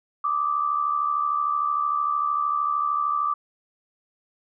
sine tone pair together, 1171.3 / 1244.5 Hz, D6 / D#6, -5 / 0 cents, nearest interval minor second, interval 105 cents, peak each -22 / -28 dBFS, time 0.24-3.34 s, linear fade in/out 5 ms, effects none

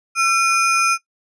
square ring-modulated tone, 1895 Hz, A#6, 28 cents sharp, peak -11 dBFS, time 0.15-0.98 s, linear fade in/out 50 ms, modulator 547 Hz, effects noise-tail reverb RT60 0.1 s tail -17 dB re dry + resampled to 22050 Hz

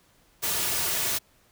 white noise with comb filter, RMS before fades -27 dBFS, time 0.42-1.19 s, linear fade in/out 20 ms, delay 3.8 ms, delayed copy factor -0.65, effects pink hiss -62 dBFS RMS until 1.51 s

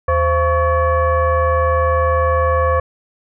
sine tone with frequency modulation, 520 Hz, C5, 11 cents flat, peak -12 dBFS, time 0.08-2.8 s, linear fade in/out 5 ms, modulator 600 Hz, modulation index 1.3, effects none

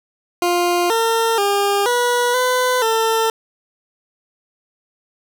20% pulse tone with pitch steps, 351 / 455 / 402.9 / 486.4 / 504 / 448.5 Hz, F4 / A#4 / G4 / B4 / B4 / A4, +9 / -42 / +48 / -26 / +35 / +33 cents, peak -10 dBFS, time 0.42-3.3 s, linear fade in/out 2 ms, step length 480 ms, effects none

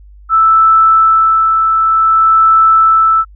sine tone with tremolo, 1318.5 Hz, E6, in tune, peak -4 dBFS, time 0.29-3.25 s, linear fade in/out 50 ms, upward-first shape sine, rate 0.54 Hz, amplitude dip 35%, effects added 50 Hz sine -35 dBFS peak until 3.35 s

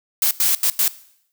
blue noise bursts at uneven times, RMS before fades -17 dBFS, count 4, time 0.22-0.31 / 0.4-0.55 / 0.63-0.7 / 0.79-0.88 s, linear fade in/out 2 ms, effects noise-tail reverb RT60 0.7 s tail -18 dB re dry

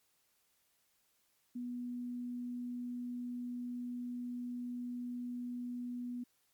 sine tone, 244.5 Hz, B3, 17 cents flat, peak -38 dBFS, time 1.55-6.24 s, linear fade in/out 10 ms, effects white hiss -75 dBFS RMS until 6.53 s + MP3 96 kbps

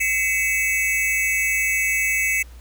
square tone cluster, 2040 / 2234 / 2620 Hz, C7 / C#7 / E7, -44 / +13 / -11 cents, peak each -24 dBFS, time 0-2.43 s, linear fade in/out 10 ms, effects added 60 Hz sine -39 dBFS peak until 2.6 s + pink hiss -52 dBFS RMS until 2.6 s

